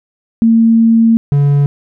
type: tone pair in turn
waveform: sine / triangle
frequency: 227.3 / 142.69 Hz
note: A#3 / D3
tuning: -43 / -50 cents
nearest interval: minor sixth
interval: 807 cents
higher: first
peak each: -5 dBFS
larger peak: neither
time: 0.42-1.17 / 1.32-1.66 s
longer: first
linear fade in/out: 0 ms
effects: none